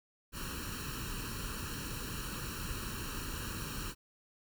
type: noise with comb filter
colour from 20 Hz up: pink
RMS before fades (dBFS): -40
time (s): 0.32-3.95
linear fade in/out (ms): 50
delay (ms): 0.71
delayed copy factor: +0.9
effects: none